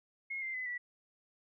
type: tone with pitch steps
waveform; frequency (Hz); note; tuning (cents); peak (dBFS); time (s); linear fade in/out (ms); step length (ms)
sine; 2158 / 2088 / 2020 / 1955; C#7 / C7 / B6 / B6; -47 / -4 / +39 / -18; -36; 0.3-0.78; 10; 120
effects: none